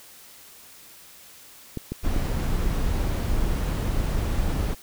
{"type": "clicks", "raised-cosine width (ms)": 3, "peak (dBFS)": -16, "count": 3, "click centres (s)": [1.773, 1.92, 2.163]}
{"type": "noise", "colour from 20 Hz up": "brown", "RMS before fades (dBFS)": -24, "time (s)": [2.03, 4.75], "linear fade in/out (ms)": 20}
{"effects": ["white hiss -48 dBFS RMS until 4.82 s"]}